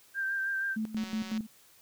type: tone with vibrato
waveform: sine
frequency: 1577 Hz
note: G6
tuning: 10 cents sharp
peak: -29 dBFS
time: 0.14-0.77 s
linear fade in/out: 50 ms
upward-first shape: sine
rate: 6.3 Hz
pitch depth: 24 cents each way
type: tone with tremolo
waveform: sine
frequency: 218.3 Hz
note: A3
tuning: 13 cents flat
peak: -29 dBFS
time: 0.76-1.47 s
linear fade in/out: 10 ms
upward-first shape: square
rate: 5.4 Hz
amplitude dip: 75%
type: click train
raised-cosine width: 0.2 ms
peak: -27 dBFS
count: 77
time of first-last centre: 0.97-1.376 s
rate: 187 Hz
effects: white hiss -60 dBFS RMS until 1.81 s